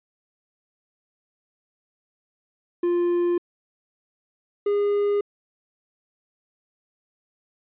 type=tone pair in turn; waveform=triangle; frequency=349.2 / 408.6 Hz; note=F4 / G#4; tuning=0 / -28 cents; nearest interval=minor third; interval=272 cents; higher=second; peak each=-17 dBFS; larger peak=neither; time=2.83-3.38 / 4.66-5.21 s; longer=neither; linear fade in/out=5 ms; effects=resampled to 8000 Hz